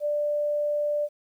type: tone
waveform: sine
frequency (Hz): 590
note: D5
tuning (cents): +8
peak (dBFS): -23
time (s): 0-1.09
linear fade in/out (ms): 50
effects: 10-bit